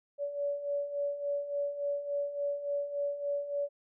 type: beating tone pair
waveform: sine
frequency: 569 / 572.5 Hz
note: C#5 / D5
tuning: +45 / -44 cents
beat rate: 3.5 Hz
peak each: -38 / -32 dBFS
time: 0.18-3.69 s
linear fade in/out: 50 ms
effects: none